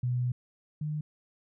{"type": "tone pair in turn", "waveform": "sine", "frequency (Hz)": [123.9, 151.68], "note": ["B2", "D#3"], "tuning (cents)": [6, -44], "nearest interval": "major third", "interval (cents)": 350, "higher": "second", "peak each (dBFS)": [-26, -30], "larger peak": "first", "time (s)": [[0.03, 0.32], [0.81, 1.01]], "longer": "first", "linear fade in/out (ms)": 5, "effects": []}